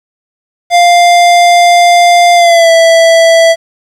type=tone with pitch glide; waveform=square; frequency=698.5 to 660.8 Hz; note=F5 to E5; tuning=0 to +4 cents; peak=-3 dBFS; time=0.7-3.56 s; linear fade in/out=50 ms; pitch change=-96 cents; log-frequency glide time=2.35-2.7 s; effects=low-pass 8000 Hz 12 dB/octave + 7-bit